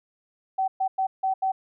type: tone bursts at uneven times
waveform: sine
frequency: 764 Hz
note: G5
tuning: 45 cents flat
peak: -21 dBFS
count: 5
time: 0.58-0.68 / 0.8-0.88 / 0.98-1.07 / 1.23-1.34 / 1.42-1.52 s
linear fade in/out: 10 ms
effects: none